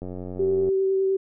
click train, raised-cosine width 2 ms, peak -22 dBFS, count 62, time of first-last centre 0.02-0.69 s, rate 91.1 Hz
sine tone with vibrato, 384.7 Hz, G4, 33 cents flat, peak -19 dBFS, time 0.39-1.17 s, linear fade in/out 10 ms, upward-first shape triangle, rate 9.9 Hz, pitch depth 14 cents each way
effects none

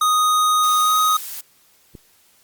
square tone with pitch glide, 1244.5 to 1254.6 Hz, D#6 to D#6, 0 to +14 cents, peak -15 dBFS, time 0.01-1.17 s, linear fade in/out 5 ms, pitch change +14 cents, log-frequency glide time 0.85-0.91 s
blue noise, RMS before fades -31 dBFS, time 0.63-1.41 s, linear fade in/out 5 ms
click, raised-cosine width 3 ms, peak -25 dBFS, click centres 1.952 s
effects white hiss -56 dBFS RMS until 2.43 s + Opus 48 kbps

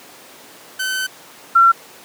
sawtooth / sine tone pair in turn, 1526 / 1359.5 Hz, G6 / F6, -47 / -47 cents, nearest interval major second, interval 200 cents, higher first, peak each -16 / -7 dBFS, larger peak second, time 0.79-1.07 / 1.55-1.72 s, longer first, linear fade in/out 10 ms, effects pink hiss -41 dBFS RMS until 2.04 s + high-pass 300 Hz 12 dB/octave

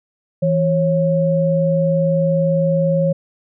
sine tone pair together, 164.81 / 547 Hz, E3 / C#5, 0 / -23 cents, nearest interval octave + major sixth, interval 2077 cents, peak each -16 dBFS, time 0.42-3.13 s, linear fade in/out 10 ms, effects none

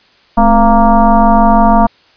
sine tone with frequency modulation, 452.9 Hz, A#4, 50 cents flat, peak -4 dBFS, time 0.37-1.87 s, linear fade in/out 10 ms, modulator 238 Hz, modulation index 2.5, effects white hiss -48 dBFS RMS until 2.16 s + resampled to 11025 Hz

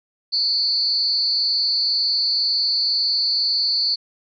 sine tone with amplitude modulation, 4478 Hz, C#8, 17 cents sharp, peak -13 dBFS, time 0.32-3.96 s, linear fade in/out 20 ms, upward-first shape sine, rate 278 Hz, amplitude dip 95%, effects none

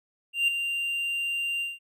triangle tone with ADSR envelope, 2782 Hz, F7, 7 cents flat, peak -17 dBFS, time 0.33-1.79 s, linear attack 150 ms, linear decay 4 ms, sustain -8 dB, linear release 180 ms, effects none

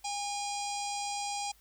harmonic tone with a mistuned harmonic, 812 Hz, G#5, 39 cents flat, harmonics 1 / 3 / 4 / 5 / 6 / 7 / 8 / 9 / 10, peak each -35 / -44 / -46 / -48 / -43 / -45 / -49 / -45 / -45 dBFS, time 0.04-1.52 s, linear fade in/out 10 ms, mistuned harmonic 8, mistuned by +51 cents, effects added 50 Hz sine -64 dBFS peak until 1.6 s + white hiss -64 dBFS RMS until 1.6 s

